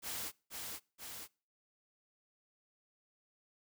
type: noise with echo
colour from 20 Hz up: white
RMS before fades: -41 dBFS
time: 0.02-0.32 s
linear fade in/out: 50 ms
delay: 480 ms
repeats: 2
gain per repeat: -3 dB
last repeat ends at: 1.28 s
effects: noise-tail reverb RT60 0.4 s tail -25 dB re dry